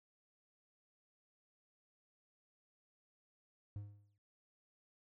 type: tone with exponential decay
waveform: triangle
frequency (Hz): 102.4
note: G#2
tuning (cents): -24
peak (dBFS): -38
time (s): 3.76-4.18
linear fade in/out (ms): 0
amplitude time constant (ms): 90
effects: none